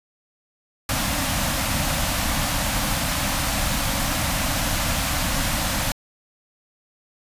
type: band-stop noise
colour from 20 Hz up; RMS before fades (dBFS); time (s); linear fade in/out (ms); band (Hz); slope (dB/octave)
pink; -23; 0.89-5.92; 2; 310 to 520; 96
effects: resampled to 32000 Hz